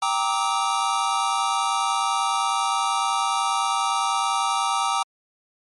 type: chord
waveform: square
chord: E half-diminished seventh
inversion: first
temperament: equal with one note detuned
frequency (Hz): 784 / 932.3 / 1174.7 / 1284.7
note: G5 / Bb5 / D6 / E6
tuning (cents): 0 / 0 / 0 / -45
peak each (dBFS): -27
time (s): 0.02-5.03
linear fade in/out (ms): 5
effects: MP3 48 kbps